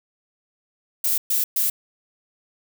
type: noise bursts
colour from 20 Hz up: violet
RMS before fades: -21 dBFS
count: 3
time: 1.04-1.7 s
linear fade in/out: 5 ms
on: 140 ms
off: 120 ms
effects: none